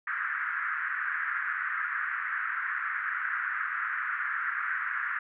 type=band-pass noise; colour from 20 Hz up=white; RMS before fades=-32 dBFS; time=0.07-5.19 s; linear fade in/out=5 ms; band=1300 to 1800 Hz; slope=48 dB/octave; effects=none